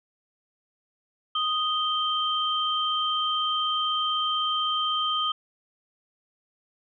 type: tone pair together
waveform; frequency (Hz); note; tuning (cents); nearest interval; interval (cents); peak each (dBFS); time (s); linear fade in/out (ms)
sine; 1244.5 / 3136; D#6 / G7; 0 / 0; octave + major third; 1600; -26; 1.35-5.32; 5
effects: none